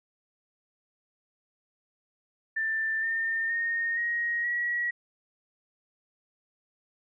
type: tone with pitch steps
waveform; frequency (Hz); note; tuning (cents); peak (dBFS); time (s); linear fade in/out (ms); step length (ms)
sine; 1778 / 1812.2 / 1847.1 / 1882.6 / 1918.9; A6 / A#6 / A#6 / A#6 / A#6; +18 / -49 / -16 / +17 / +50; -26; 2.56-4.91; 10; 470
effects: none